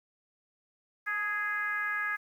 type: tone with frequency modulation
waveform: sine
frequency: 1661.2 Hz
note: G#6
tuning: in tune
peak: -29 dBFS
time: 1.06-2.17 s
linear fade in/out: 20 ms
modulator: 409 Hz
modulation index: 0.94
effects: 10-bit